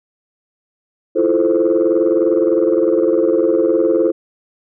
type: chord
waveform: sine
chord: F major seventh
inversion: third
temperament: equal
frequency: 329.6 / 349.2 / 440 / 523.3 Hz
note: E4 / F4 / A4 / C5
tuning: 0 / 0 / 0 / 0 cents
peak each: -16 dBFS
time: 1.15-4.12 s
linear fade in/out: 20 ms
effects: tanh soft clip ceiling -5 dBFS